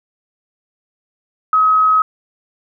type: tone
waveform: sine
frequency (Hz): 1273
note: D#6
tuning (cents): +39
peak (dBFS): -9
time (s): 1.53-2.02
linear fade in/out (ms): 2
effects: none